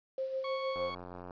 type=tone with tremolo; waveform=sine; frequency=529 Hz; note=C5; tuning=19 cents sharp; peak=-31 dBFS; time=0.18-0.9 s; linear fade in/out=2 ms; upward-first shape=sine; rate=6.5 Hz; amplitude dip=50%
type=tone; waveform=sawtooth; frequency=1108.7 Hz; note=C#6; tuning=in tune; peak=-34 dBFS; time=0.44-0.95 s; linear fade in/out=5 ms
type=click train; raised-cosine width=1 ms; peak=-31 dBFS; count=50; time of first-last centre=0.76-1.308 s; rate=89.4 Hz
effects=resampled to 11025 Hz + 10-bit